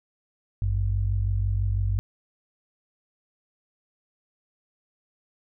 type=tone pair together; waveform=sine; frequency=51.96 / 98 Hz; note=G#1 / G2; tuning=+2 / 0 cents; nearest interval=major seventh; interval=1098 cents; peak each=-25 / -24 dBFS; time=0.62-1.99 s; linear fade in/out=0 ms; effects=none